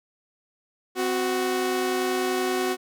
sawtooth tone pair together, 256.8 / 370 Hz, C4 / F#4, -32 / 0 cents, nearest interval tritone, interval 632 cents, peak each -26 / -20 dBFS, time 0.95-2.77 s, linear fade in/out 50 ms, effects none

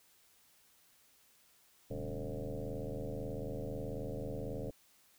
sine tone with frequency modulation, 207.7 Hz, G#3, in tune, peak -37 dBFS, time 1.9-4.71 s, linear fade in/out 10 ms, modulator 78.3 Hz, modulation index 4.9, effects white hiss -67 dBFS RMS until 5.18 s

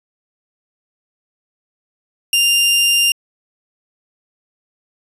sawtooth tone, 2794 Hz, F7, in tune, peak -8 dBFS, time 2.33-3.12 s, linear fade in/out 2 ms, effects resampled to 32000 Hz

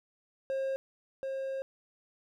triangle tone pair in turn, 536 / 536 Hz, C5 / C5, +42 / +42 cents, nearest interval unison, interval 0 cents, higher neither, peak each -28 / -31 dBFS, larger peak first, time 0.5-0.76 / 1.23-1.62 s, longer second, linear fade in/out 0 ms, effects none

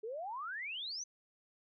sine exponential sweep, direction up, 415.3 to 6270 Hz, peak -39 dBFS, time 0.03-1.04 s, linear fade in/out 10 ms, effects none

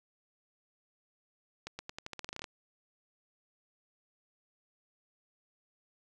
accelerating click train, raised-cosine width 0.2 ms, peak -23 dBFS, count 14, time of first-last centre 1.67-2.442 s, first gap 120 ms, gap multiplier 0.87, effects none

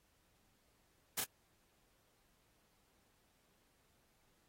white noise with echo, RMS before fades -36 dBFS, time 1.17-1.21 s, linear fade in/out 10 ms, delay 35 ms, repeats 1, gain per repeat -3 dB, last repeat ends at 1.245 s, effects pink hiss -75 dBFS RMS until 4.48 s + AAC 48 kbps

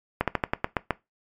slowing click train, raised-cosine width 0.5 ms, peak -7 dBFS, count 8, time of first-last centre 0.21-0.907 s, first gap 67 ms, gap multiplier 1.13, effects noise-tail reverb RT60 0.2 s tail -19 dB re dry + MP3 96 kbps

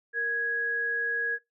sine tone pair together, 466.2 / 1661.3 Hz, A#4 / G#6, 0 / 0 cents, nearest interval octave + minor seventh, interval 2200 cents, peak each -37 / -26 dBFS, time 0.13-1.39 s, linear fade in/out 50 ms, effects noise-tail reverb RT60 0.2 s tail -21 dB re dry

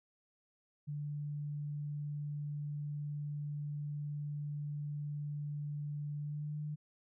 sine tone with pitch glide, 146.83 to 150.18 Hz, D3 to D3, 0 to +39 cents, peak -37 dBFS, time 0.87-6.76 s, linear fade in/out 20 ms, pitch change +39 cents, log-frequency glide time 6.19-6.58 s, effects none

